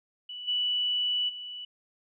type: tone with level steps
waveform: sine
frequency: 2960 Hz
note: F#7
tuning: in tune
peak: -37 / -25 / -37 dBFS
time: 0.29-1.65 s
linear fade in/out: 5 ms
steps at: 0.47 / 1.28 s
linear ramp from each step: 20 ms
effects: none